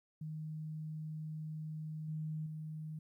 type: tone with level steps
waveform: sine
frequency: 155.56 Hz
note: D#3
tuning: in tune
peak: -40 / -37 / -41 dBFS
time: 0.21-2.99 s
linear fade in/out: 5 ms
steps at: 2.08 / 2.46 s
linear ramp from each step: 5 ms
effects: 13-bit